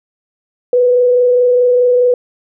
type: tone with frequency modulation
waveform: sine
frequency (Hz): 493.9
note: B4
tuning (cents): 0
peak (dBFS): -7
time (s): 0.73-2.14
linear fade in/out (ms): 2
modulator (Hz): 24.8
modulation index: 0.28
effects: none